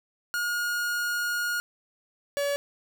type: tone pair in turn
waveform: 45% pulse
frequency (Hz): 1433 / 568.7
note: F6 / C#5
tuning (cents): +44 / +44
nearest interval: octave + major third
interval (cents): 1600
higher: first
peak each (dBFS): -26 / -25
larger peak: second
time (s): 0.34-1.6 / 2.37-2.56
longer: first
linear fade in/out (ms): 0
effects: none